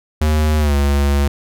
square tone with pitch glide, 76.7 to 70.74 Hz, D#2 to C#2, -24 to +36 cents, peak -13 dBFS, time 0.21-1.28 s, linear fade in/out 5 ms, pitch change -140 cents, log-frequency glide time 0.58-0.75 s, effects none

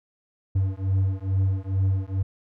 triangle beating tone pair, 94.8 / 97.1 Hz, F#2 / G2, +43 / -16 cents, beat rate 2.3 Hz, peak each -22 dBFS, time 0.55-2.23 s, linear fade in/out 10 ms, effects none

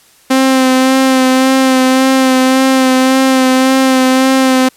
sawtooth tone with vibrato, 261.6 Hz, C4, in tune, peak -3 dBFS, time 0.3-4.69 s, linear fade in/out 10 ms, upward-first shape sine, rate 1.8 Hz, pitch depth 22 cents each way, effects white hiss -46 dBFS RMS until 4.76 s + low-pass 12000 Hz 12 dB/octave

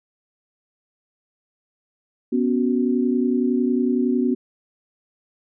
sine chord, B suspended second, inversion none, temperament just, 246.9 / 277.8 / 370.4 Hz, B3 / C#4 / F#4, 0 / +4 / +2 cents, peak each -19 / -24 / -24 dBFS, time 2.32-4.35 s, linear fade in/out 10 ms, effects none

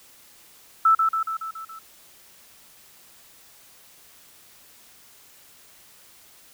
sine tone with echo, 1318.5 Hz, E6, in tune, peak -13 dBFS, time 0.85-0.95 s, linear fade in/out 5 ms, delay 140 ms, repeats 6, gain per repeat -4 dB, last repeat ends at 1.79 s, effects white hiss -52 dBFS RMS until 6.53 s

